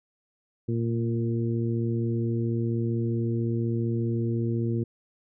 harmonic tone with a mistuned harmonic, 115.7 Hz, A#2, 13 cents flat, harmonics 1 / 2 / 3 / 4, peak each -26 / -30 / -31 / -39 dBFS, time 0.68-4.84 s, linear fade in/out 10 ms, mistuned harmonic 1, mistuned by +15 cents, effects none

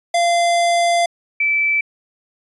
square / sine tone pair in turn, 689 / 2318 Hz, F5 / D7, -24 / -23 cents, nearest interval octave + major sixth, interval 2101 cents, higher second, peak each -14 dBFS, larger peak neither, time 0.14-1.06 / 1.4-1.81 s, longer first, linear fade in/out 5 ms, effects resampled to 24000 Hz

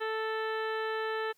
harmonic tone, 440 Hz, A4, in tune, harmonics 1 / 2 / 3 / 4 / 5 / 6 / 7 / 8 / 9, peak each -33 / -39 / -39 / -38 / -50 / -49 / -48 / -55 / -51 dBFS, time 0-1.33 s, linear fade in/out 20 ms, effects white hiss -70 dBFS RMS until 1.37 s + high-pass 80 Hz 12 dB/octave

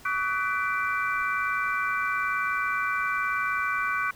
sine tone cluster, 1137 / 1256 / 1497 / 1993 / 2343 Hz, C#6 / D#6 / F#6 / B6 / D7, +44 / +16 / +20 / +15 / -5 cents, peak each -29 / -36 / -28 / -36 / -33 dBFS, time 0.05-4.11 s, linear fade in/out 5 ms, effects pink hiss -51 dBFS RMS until 4.15 s

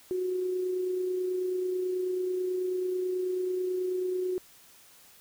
sine tone with amplitude modulation, 367 Hz, F#4, 14 cents flat, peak -26 dBFS, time 0.11-4.38 s, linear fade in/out 0 ms, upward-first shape sine, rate 29.2 Hz, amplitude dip 30%, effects white hiss -56 dBFS RMS until 5.2 s

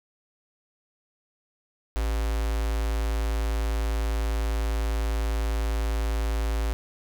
square tone with notch filter, 55 Hz, A1, in tune, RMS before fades -26 dBFS, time 1.96-6.73 s, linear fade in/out 0 ms, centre 180 Hz, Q 1.1, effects none

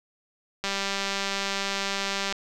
click train, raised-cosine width 0.2 ms, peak -11 dBFS, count 333, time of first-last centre 0.64-2.325 s, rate 197 Hz, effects none

